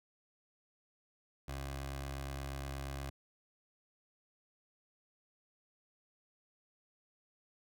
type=tone with notch filter; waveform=15% pulse; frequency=68.4 Hz; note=C#2; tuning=23 cents flat; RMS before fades=-42 dBFS; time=1.48-3.1 s; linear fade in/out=5 ms; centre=210 Hz; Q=1.1; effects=none